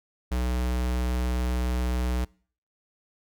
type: tone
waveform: square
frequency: 61.74 Hz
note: B1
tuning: in tune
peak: -25 dBFS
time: 0.31-2.25 s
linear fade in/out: 10 ms
effects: noise-tail reverb RT60 0.5 s tail -25 dB re dry